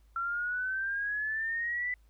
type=exponential sweep; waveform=sine; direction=up; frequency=1358 to 1998 Hz; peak=-30 dBFS; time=0.16-1.94 s; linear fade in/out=2 ms; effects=added 53 Hz sine -58 dBFS peak until 2.09 s + pink hiss -73 dBFS RMS until 2.09 s